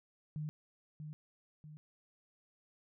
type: tone with echo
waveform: sine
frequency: 152.2 Hz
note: D#3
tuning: 38 cents flat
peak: -37 dBFS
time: 0.36-0.49 s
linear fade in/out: 0 ms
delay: 640 ms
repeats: 2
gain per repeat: -6 dB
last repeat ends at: 1.77 s
effects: none